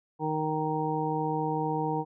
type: harmonic tone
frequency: 155.56 Hz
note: D#3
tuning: in tune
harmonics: 1 / 2 / 3 / 5 / 6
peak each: -33 / -33 / -33 / -33 / -33 dBFS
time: 0.19-2.05 s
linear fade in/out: 50 ms
effects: none

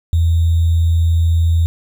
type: tone with sample-and-hold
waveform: sine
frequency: 83.2 Hz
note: E2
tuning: 17 cents sharp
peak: -10 dBFS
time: 0.13-1.66 s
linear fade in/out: 0 ms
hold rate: 3675 Hz
effects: none

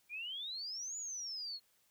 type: exponential two-way sweep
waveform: sine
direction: up then down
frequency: 2340 to 6990 to 4221 Hz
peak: -40 dBFS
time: 0.09-1.6 s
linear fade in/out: 50 ms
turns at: 0.97 s
effects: white hiss -73 dBFS RMS until 1.9 s

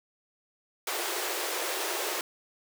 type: high-pass noise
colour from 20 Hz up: pink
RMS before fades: -32 dBFS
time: 0.87-2.21 s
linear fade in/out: 2 ms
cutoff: 330 Hz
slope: 96 dB/octave
effects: none

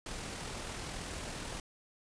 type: noise with amplitude modulation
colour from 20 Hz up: pink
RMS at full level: -40 dBFS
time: 0.06-1.6 s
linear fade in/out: 2 ms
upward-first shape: sine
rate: 41.1 Hz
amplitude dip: 30%
effects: resampled to 22050 Hz

